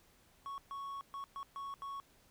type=tone bursts at uneven times; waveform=triangle; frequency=1108.7 Hz; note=C#6; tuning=in tune; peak=-39 dBFS; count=6; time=0.46-0.58 / 0.71-1.01 / 1.14-1.24 / 1.36-1.43 / 1.56-1.74 / 1.82-2 s; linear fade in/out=0 ms; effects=pink hiss -67 dBFS RMS until 2.3 s